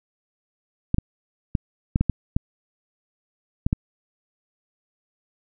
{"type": "clicks", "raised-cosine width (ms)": 5, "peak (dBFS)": -7, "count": 9, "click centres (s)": [0.944, 0.984, 1.552, 1.959, 2.01, 2.097, 2.365, 3.665, 3.729], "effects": []}